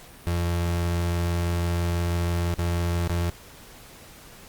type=tone with dropouts; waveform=35% pulse; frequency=86.1 Hz; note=F2; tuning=24 cents flat; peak=-21 dBFS; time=0.27-3.3 s; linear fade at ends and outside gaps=0 ms; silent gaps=2.54-2.586 / 3.076-3.096 s; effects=pink hiss -47 dBFS RMS until 4.48 s + Opus 48 kbps